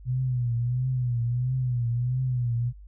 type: tone with vibrato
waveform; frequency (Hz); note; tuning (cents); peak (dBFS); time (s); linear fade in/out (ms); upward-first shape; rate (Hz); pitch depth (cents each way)
sine; 123.47; B2; 0; -23; 0.05-2.73; 50; triangle; 1.5; 100
effects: added 50 Hz sine -43 dBFS peak until 2.87 s